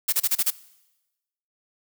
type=noise bursts; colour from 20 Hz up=blue; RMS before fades=-21 dBFS; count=6; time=0.08-0.506 s; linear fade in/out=10 ms; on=46 ms; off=30 ms; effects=noise-tail reverb RT60 1.0 s tail -20 dB re dry